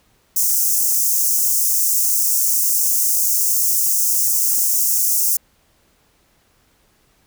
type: high-pass noise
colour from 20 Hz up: white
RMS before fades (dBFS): -17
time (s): 0.36-5.37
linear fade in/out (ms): 5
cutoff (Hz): 5700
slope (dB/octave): 48
effects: pink hiss -59 dBFS RMS until 7.26 s